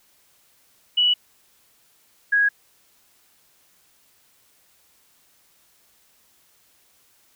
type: tone pair in turn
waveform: sine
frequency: 2945 / 1652.8 Hz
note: F#7 / G#6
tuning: -9 / -9 cents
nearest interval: minor seventh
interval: 1000 cents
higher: first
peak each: -15 dBFS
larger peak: neither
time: 0.97-1.14 / 2.32-2.49 s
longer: neither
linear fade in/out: 10 ms
effects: white hiss -60 dBFS RMS until 7.35 s